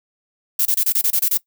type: noise bursts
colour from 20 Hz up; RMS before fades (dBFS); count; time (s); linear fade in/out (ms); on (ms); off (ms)
violet; -17; 9; 0.59-1.374; 5; 64; 26
effects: noise-tail reverb RT60 0.1 s tail -20 dB re dry